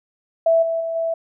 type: tone with level steps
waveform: sine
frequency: 659.3 Hz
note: E5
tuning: in tune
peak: -12 / -19 / -22 / -19 dBFS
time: 0.46-1.14 s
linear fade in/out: 5 ms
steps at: 0.62 / 0.8 / 0.95 s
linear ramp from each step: 10 ms
effects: none